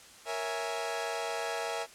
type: chord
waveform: sawtooth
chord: A# half-diminished seventh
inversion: none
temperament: equal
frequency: 466.2 / 554.4 / 659.3 / 830.6 Hz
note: A#4 / C#5 / E5 / G#5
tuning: 0 / 0 / 0 / 0 cents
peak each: -34 / -38 / -33 / -34 dBFS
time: 0.25-1.87 s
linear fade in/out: 50 ms
effects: white hiss -53 dBFS RMS until 1.94 s + low-pass 9000 Hz 12 dB/octave